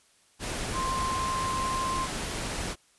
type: tone in noise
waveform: sine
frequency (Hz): 1049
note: C6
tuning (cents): +4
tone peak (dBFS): -28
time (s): 0.73-2.08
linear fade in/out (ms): 50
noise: pink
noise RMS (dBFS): -33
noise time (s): 0.39-2.76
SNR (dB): +2
effects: white hiss -63 dBFS RMS until 2.98 s + resampled to 24000 Hz